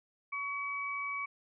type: tone pair together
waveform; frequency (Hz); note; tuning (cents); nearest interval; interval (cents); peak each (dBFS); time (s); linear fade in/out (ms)
sine; 1124.3 / 2278; C#6 / C#7; +24 / +47; octave; 1223; -38 / -36; 0.32-1.26; 10
effects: none